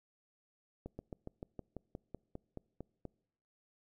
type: slowing click train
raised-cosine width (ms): 2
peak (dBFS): -30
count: 13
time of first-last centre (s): 0.86-3.053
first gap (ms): 130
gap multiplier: 1.06
effects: noise-tail reverb RT60 0.8 s tail -26 dB re dry